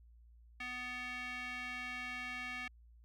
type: tone with band-pass filter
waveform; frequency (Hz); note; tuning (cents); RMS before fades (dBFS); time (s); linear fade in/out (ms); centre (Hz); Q
square; 248.8; B3; +13; -43; 0.6-2.68; 5; 2200; 3.1
effects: added 58 Hz sine -58 dBFS peak until 3.04 s